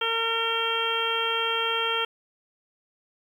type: harmonic tone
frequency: 456.3 Hz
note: A#4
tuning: 37 cents flat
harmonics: 1 / 2 / 3 / 4 / 5 / 6 / 7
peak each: -31 / -33 / -29 / -37 / -36 / -32 / -28 dBFS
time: 0.01-2.05 s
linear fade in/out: 5 ms
effects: 9-bit